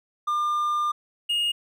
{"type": "tone pair in turn", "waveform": "triangle", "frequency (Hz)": [1200, 2854], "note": ["D6", "F7"], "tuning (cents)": [37, 37], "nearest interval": "octave + minor third", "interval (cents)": 1500, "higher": "second", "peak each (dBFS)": -20, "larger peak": "neither", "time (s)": [[0.27, 0.92], [1.29, 1.52]], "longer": "first", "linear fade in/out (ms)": 10, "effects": []}